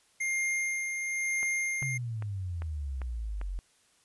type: tone with tremolo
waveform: square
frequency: 2117 Hz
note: C7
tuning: 20 cents sharp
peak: -28 dBFS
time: 0.2-1.98 s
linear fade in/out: 10 ms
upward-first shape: sine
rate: 1 Hz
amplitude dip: 40%
type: click train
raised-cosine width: 0.5 ms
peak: -28 dBFS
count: 6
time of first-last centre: 1.43-3.414 s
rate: 2.52 Hz
type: exponential sweep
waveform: sine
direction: down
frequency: 138.5 to 43.65 Hz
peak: -32 dBFS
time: 1.82-3.59 s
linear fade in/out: 0 ms
effects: white hiss -66 dBFS RMS until 4.04 s + resampled to 24000 Hz